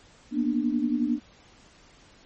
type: tone cluster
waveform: sine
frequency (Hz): 234.9 / 246 / 296.6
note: A#3 / B3 / D4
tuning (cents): +13 / -7 / +17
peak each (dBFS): -27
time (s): 0.31-1.2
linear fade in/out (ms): 50
effects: pink hiss -55 dBFS RMS until 2.25 s + MP3 32 kbps